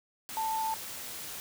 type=tone in noise; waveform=sine; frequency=886 Hz; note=A5; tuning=12 cents sharp; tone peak=-29 dBFS; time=0.37-0.74 s; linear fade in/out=0 ms; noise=white; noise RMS=-41 dBFS; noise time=0.29-1.4 s; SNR=+9 dB; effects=none